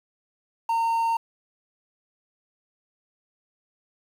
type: tone with quantisation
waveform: triangle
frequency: 916 Hz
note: A#5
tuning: 31 cents flat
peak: -19 dBFS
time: 0.69-1.17 s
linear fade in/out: 5 ms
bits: 8
effects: none